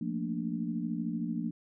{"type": "chord", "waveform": "sine", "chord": "Bb major seventh", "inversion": "second", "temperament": "equal", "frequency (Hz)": [174.61, 220, 233.1, 293.7], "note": ["F3", "A3", "Bb3", "D4"], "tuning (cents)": [0, 0, 0, 0], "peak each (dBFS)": [-36, -38, -35, -38], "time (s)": [0.01, 1.51], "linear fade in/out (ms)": 5, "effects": []}